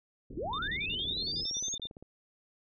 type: low-pass noise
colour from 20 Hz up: pink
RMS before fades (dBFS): -44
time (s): 0.3-1.44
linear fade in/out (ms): 5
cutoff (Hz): 450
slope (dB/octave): 48
type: linear sweep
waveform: sine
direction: up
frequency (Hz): 277.2 to 6645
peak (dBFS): -33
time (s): 0.37-1.75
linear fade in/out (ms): 5
type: tone bursts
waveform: sine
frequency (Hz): 3600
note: A7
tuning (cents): +39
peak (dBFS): -36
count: 15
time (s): 0.53-1.871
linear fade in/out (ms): 2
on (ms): 53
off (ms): 39
type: click train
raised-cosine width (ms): 2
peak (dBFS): -35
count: 20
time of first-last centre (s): 0.94-2.026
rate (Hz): 17.5
effects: none